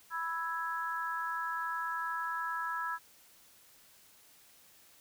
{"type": "chord", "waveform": "sine", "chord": "E major", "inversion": "second", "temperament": "equal", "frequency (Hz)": [987.8, 1318.5, 1661.2], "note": ["B5", "E6", "G#6"], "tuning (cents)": [0, 0, 0], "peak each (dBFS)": [-38, -37, -38], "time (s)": [0.1, 2.99], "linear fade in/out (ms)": 50, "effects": ["white hiss -61 dBFS RMS until 5 s"]}